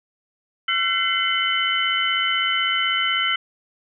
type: tone cluster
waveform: sine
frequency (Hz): 1350 / 1518 / 2055 / 2151 / 3026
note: E6 / F#6 / C7 / C7 / F#7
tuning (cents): +41 / +44 / -32 / +47 / +38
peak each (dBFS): -25 / -30 / -24 / -30 / -22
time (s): 0.68-3.36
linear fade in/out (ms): 5
effects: none